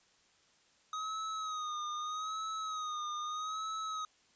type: tone with vibrato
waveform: square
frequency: 1255 Hz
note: D#6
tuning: 15 cents sharp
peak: -37 dBFS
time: 0.93-4.05 s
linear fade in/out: 2 ms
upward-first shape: sine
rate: 0.8 Hz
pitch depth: 58 cents each way
effects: white hiss -68 dBFS RMS until 4.35 s + resampled to 16000 Hz